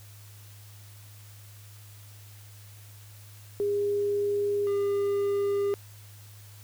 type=tone pair in turn; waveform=sine / triangle; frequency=407.5 / 402.1 Hz; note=G#4 / G4; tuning=-33 / +44 cents; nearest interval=unison; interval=23 cents; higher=first; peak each=-24 / -22 dBFS; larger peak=second; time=3.6-4.67 / 4.67-5.74 s; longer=neither; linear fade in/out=0 ms; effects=added 103 Hz sine -47 dBFS peak until 6.63 s + white hiss -54 dBFS RMS until 6.63 s